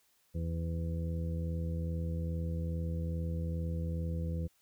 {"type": "harmonic tone with a mistuned harmonic", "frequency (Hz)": 82.41, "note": "E2", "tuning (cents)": 0, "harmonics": [1, 2, 3, 4, 5, 6], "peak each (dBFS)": [-34, -37, -51, -49, -56, -46], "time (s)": [0.34, 4.48], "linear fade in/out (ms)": 20, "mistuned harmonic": 6, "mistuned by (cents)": 27, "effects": ["white hiss -71 dBFS RMS until 4.61 s"]}